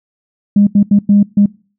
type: tone bursts at uneven times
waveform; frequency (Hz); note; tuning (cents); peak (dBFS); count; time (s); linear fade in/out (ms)
sine; 203.5; G#3; -35; -4; 5; 0.56-0.67 / 0.75-0.83 / 0.91-0.99 / 1.09-1.23 / 1.37-1.46; 5
effects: noise-tail reverb RT60 0.4 s tail -24 dB re dry + tanh soft clip ceiling 0 dBFS